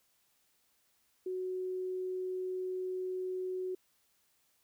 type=tone; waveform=sine; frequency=370 Hz; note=F#4; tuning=in tune; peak=-34 dBFS; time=1.26-3.75 s; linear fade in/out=5 ms; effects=white hiss -73 dBFS RMS until 4.63 s